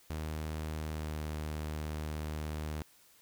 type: tone with pitch glide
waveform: sawtooth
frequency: 77.78 to 76.71 Hz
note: D#2 to D#2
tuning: 0 to -24 cents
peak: -32 dBFS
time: 0.1-2.82 s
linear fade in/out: 0 ms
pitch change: -24 cents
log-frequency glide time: 0.89-1.14 s
effects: white hiss -63 dBFS RMS until 3.21 s